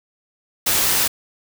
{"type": "noise", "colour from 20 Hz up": "white", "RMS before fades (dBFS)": -18, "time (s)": [0.66, 1.08], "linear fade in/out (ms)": 10, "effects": []}